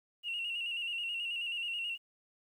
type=tone with vibrato; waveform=sine; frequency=2794 Hz; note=F7; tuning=in tune; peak=-33 dBFS; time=0.23-1.98 s; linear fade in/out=50 ms; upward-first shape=square; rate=9.3 Hz; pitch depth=44 cents each way; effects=tanh soft clip ceiling -30 dBFS + 11-bit